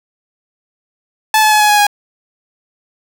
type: tone with pitch steps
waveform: sawtooth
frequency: 868 / 859 / 850.1 / 841.3 / 832.6 / 824 Hz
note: A5 / A5 / G#5 / G#5 / G#5 / G#5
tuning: -24 / -42 / +40 / +22 / +4 / -14 cents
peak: -4 dBFS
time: 1.34-1.868 s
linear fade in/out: 2 ms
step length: 88 ms
effects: none